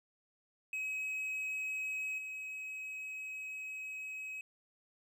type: tone with level steps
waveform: triangle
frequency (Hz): 2549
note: D#7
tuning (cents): +41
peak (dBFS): -34 / -39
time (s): 0.73-4.41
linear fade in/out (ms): 2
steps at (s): 2.18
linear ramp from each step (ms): 5
effects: none